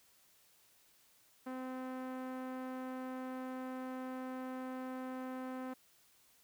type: tone with low-pass filter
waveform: sawtooth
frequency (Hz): 257.7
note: C4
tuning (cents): -26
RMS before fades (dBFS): -43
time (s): 1.46-5.74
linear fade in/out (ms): 10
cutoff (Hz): 1500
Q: 0.98
effects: white hiss -68 dBFS RMS until 6.43 s